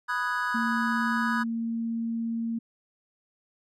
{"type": "chord", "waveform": "triangle", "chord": "G# minor seventh", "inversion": "first", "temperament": "equal", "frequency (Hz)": [987.8, 1244.5, 1480, 1661.2], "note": ["B5", "D#6", "F#6", "G#6"], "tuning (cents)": [0, 0, 0, 0], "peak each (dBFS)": -30, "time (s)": [0.08, 1.44], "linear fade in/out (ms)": 20}
{"type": "tone", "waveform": "sine", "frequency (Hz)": 229.3, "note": "A#3", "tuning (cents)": -28, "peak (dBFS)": -27, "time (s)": [0.54, 2.59], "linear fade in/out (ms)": 10}
{"effects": []}